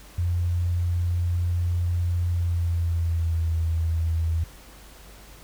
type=tone with pitch glide; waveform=sine; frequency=87.31 to 81.94 Hz; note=F2 to E2; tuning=0 to -10 cents; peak=-21 dBFS; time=0.18-4.44 s; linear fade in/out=5 ms; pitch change=-110 cents; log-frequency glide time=2.27-3.49 s; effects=added 50 Hz sine -48 dBFS peak until 5.43 s + pink hiss -49 dBFS RMS until 5.43 s